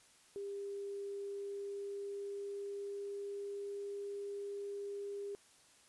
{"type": "tone with pitch glide", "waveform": "sine", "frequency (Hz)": [400.3, 403.1], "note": ["G4", "G4"], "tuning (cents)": [36, 48], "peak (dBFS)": -40, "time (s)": [0.36, 5.35], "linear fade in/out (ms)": 0, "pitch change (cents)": 12, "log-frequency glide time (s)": [1.21, 4.03], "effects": ["white hiss -65 dBFS RMS until 5.88 s", "resampled to 24000 Hz"]}